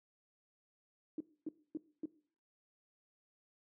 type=tone bursts; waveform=sine; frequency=311.1 Hz; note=D#4; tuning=in tune; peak=-36 dBFS; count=4; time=1.18-2.056 s; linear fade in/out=2 ms; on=24 ms; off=260 ms; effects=noise-tail reverb RT60 0.5 s tail -19 dB re dry + high-pass 150 Hz 12 dB/octave